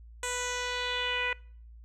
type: tone with low-pass filter sweep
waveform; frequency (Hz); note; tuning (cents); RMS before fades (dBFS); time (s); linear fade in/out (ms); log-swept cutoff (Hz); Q
10% pulse; 493.9; B4; 0; -32; 0.23-1.33; 2; 8600 to 2300; 3.3
effects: noise-tail reverb RT60 0.5 s tail -24 dB re dry + added 57 Hz sine -47 dBFS peak until 1.84 s